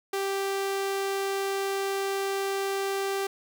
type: tone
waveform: sawtooth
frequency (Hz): 392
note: G4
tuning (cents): 0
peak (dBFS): -23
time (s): 0.13-3.27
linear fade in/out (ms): 5
effects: none